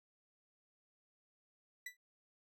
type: tone with exponential decay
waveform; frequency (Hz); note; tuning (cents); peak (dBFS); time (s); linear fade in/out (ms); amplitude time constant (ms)
40% pulse; 1975.5; B6; 0; -39; 1.86-1.97; 5; 22
effects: none